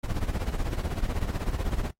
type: noise with tremolo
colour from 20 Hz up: brown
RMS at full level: -25 dBFS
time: 0.03-1.91 s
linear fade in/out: 10 ms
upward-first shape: triangle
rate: 16 Hz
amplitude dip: 85%
effects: noise-tail reverb RT60 0.1 s tail -21 dB re dry + AAC 48 kbps